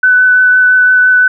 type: tone with vibrato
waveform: sine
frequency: 1501 Hz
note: F#6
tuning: 24 cents sharp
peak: -4 dBFS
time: 0.03-1.28 s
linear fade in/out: 5 ms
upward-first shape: triangle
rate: 5.9 Hz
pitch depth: 13 cents each way
effects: none